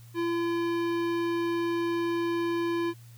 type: tone with hard clipping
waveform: sine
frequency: 339.7 Hz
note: F4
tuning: 48 cents flat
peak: -28 dBFS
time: 0.14-2.94 s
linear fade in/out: 50 ms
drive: 17 dB
effects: added 117 Hz sine -47 dBFS peak until 3.17 s + white hiss -59 dBFS RMS until 3.17 s